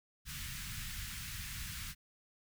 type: band-stop noise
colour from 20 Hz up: pink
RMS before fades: -43 dBFS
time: 0.25-1.95 s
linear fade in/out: 50 ms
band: 170 to 1500 Hz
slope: 24 dB/octave
effects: none